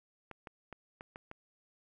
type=clicks; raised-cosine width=0.5 ms; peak=-30 dBFS; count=6; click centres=0.313 / 0.472 / 0.727 / 1.009 / 1.159 / 1.314 s; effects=12-bit